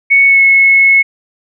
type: tone with pitch glide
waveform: sine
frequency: 2217 to 2188 Hz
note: C#7 to C#7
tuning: 0 to -23 cents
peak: -4 dBFS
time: 0.1-1.03 s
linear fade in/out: 20 ms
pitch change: -23 cents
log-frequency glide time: 0.26-0.41 s
effects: none